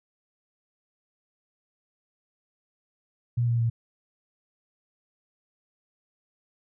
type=tone with pitch steps; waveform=sine; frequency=119.7 / 117.78 / 115.89 Hz; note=A#2 / A#2 / A#2; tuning=+46 / +18 / -10 cents; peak=-21 dBFS; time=3.37-3.7 s; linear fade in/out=10 ms; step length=110 ms; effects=none